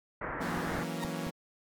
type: low-pass noise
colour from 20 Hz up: white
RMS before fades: -37 dBFS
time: 0.21-0.84 s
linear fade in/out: 5 ms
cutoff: 1900 Hz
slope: 48 dB/octave
type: chord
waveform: sawtooth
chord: F# dominant seventh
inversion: third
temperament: equal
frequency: 164.81 / 185 / 233.1 / 277.2 Hz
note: E3 / F#3 / A#3 / C#4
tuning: 0 / 0 / 0 / 0 cents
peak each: -34 / -37 / -36 / -37 dBFS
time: 0.4-1.31 s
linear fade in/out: 20 ms
type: clicks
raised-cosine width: 5 ms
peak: -30 dBFS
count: 6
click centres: 0.573 / 0.72 / 0.751 / 0.782 / 1.049 / 1.268 s
type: tone with exponential growth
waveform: 35% pulse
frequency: 932.3 Hz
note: A#5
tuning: in tune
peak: -29 dBFS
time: 0.96-1.04 s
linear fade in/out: 2 ms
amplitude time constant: 17 ms
effects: MP3 96 kbps